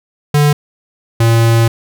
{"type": "tone pair in turn", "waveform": "square", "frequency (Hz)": [146.83, 114.97], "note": ["D3", "A#2"], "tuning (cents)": [0, -23], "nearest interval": "major third", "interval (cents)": 423, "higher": "first", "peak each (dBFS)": -8, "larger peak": "neither", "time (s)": [[0.34, 0.53], [1.2, 1.68]], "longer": "second", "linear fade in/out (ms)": 5, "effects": []}